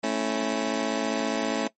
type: chord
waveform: 20% pulse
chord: A major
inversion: none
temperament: just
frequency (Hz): 220 / 275 / 330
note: A3 / C#4 / E4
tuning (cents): 0 / -14 / +2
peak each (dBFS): -24 / -23 / -28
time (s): 0.03-1.68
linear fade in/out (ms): 10
effects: noise-tail reverb RT60 0.1 s tail -18 dB re dry + MP3 32 kbps